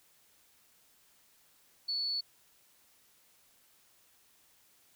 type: tone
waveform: sine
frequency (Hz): 4435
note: C#8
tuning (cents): 0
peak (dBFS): -31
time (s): 1.88-2.21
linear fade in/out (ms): 10
effects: white hiss -66 dBFS RMS until 4.95 s